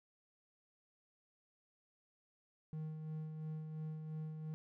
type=tone with tremolo; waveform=triangle; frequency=156.2 Hz; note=D#3; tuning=7 cents sharp; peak=-38 dBFS; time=2.73-4.54 s; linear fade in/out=0 ms; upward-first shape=sine; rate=2.9 Hz; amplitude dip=40%; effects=none